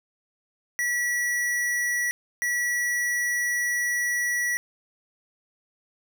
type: tone bursts at uneven times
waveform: square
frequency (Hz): 1940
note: B6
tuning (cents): -31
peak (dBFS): -24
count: 2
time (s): 0.79-2.11 / 2.42-4.57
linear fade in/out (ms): 0
effects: none